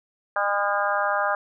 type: harmonic tone with a mistuned harmonic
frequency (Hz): 202.3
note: G#3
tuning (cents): -45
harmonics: 3 / 4 / 5 / 6 / 7 / 8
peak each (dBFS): -27 / -27 / -30 / -27 / -29 / -29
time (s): 0.36-1.35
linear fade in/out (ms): 2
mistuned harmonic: 6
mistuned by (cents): +19
effects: none